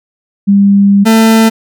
sine / 40% pulse tone pair in turn, 199.6 / 223.1 Hz, G3 / A3, +32 / +24 cents, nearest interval major second, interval 192 cents, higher second, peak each -3 dBFS, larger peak neither, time 0.47-1.05 / 1.05-1.5 s, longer first, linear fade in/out 20 ms, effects none

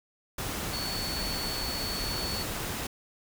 sine tone in noise, 4435 Hz, C#8, in tune, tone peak -34 dBFS, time 0.73-2.43 s, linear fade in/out 5 ms, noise pink, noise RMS -34 dBFS, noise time 0.38-2.87 s, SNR -3 dB, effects none

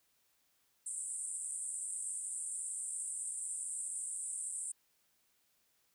white band-pass noise, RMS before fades -41 dBFS, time 0.86-4.72 s, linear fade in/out 5 ms, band 8000 to 9300 Hz, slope 96 dB/octave, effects white hiss -75 dBFS RMS until 5.94 s

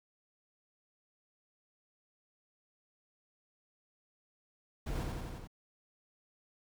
brown noise with echo, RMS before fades -37 dBFS, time 4.86-5.04 s, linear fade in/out 10 ms, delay 87 ms, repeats 5, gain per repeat -2 dB, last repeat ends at 5.475 s, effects none

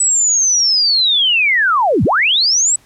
sine linear two-way sweep, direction down then up, 7980 to 77.78 to 7980 Hz, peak -10 dBFS, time 0-2.76 s, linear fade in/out 5 ms, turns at 2.04 s, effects pink hiss -50 dBFS RMS until 2.85 s + low-pass 12000 Hz 12 dB/octave

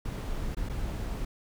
brown noise with dropouts, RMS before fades -33 dBFS, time 0.05-1.25 s, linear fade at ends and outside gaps 5 ms, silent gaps 0.549-0.568 / 0.689-0.696 s, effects none

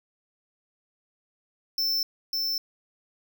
square tone with echo, 5330 Hz, E8, 18 cents sharp, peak -24 dBFS, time 1.78-2.03 s, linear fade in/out 2 ms, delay 550 ms, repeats 1, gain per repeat -2 dB, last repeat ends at 2.58 s, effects none

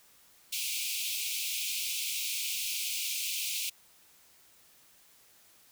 pink high-pass noise, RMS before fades -34 dBFS, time 0.52-3.7 s, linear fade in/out 10 ms, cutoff 2300 Hz, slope 96 dB/octave, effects white hiss -61 dBFS RMS until 5.71 s

